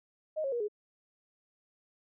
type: tone with pitch steps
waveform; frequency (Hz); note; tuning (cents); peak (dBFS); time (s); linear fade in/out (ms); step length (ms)
sine; 622.3 / 544.9 / 477.1 / 417.7; D#5 / C#5 / A#4 / G#4; 0 / -30 / +40 / +10; -30; 0.36-0.684; 20; 81
effects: none